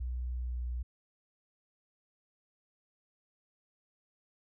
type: tone with pitch glide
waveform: sine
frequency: 61.74 to 60.85 Hz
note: B1 to B1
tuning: 0 to -25 cents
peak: -33 dBFS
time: 0-0.83 s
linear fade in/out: 10 ms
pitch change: -25 cents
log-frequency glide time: 0.35-0.59 s
effects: none